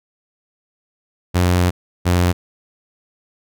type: tone pair in turn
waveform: sawtooth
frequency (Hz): 89.3 / 88.63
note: F2 / F2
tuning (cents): +39 / +26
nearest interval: unison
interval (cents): 13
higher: first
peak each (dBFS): -9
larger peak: neither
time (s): 1.34-1.71 / 2.05-2.33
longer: first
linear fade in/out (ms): 20
effects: none